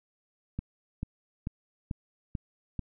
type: click train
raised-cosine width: 5 ms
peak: -20 dBFS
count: 6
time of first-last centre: 0.59-2.793 s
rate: 2.27 Hz
effects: none